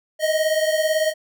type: beating tone pair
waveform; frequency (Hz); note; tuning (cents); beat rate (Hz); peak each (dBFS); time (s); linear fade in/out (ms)
square; 622.3 / 640.3; D#5 / D#5; 0 / +49; 18; -20 / -24; 0.19-1.14; 50
effects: none